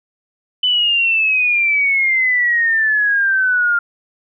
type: exponential sweep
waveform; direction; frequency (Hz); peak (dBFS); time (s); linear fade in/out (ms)
sine; down; 3021 to 1396.9; -12; 0.63-3.79; 5
effects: none